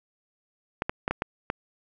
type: clicks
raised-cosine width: 0.5 ms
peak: -11 dBFS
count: 6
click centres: 0.821 / 0.895 / 1.079 / 1.11 / 1.221 / 1.501 s
effects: none